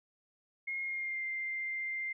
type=tone with pitch glide; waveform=sine; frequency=2148 to 2095 Hz; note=C7 to C7; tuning=+45 to +2 cents; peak=-34 dBFS; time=0.67-2.13 s; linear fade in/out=10 ms; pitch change=-43 cents; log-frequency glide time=0.82-1.24 s; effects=none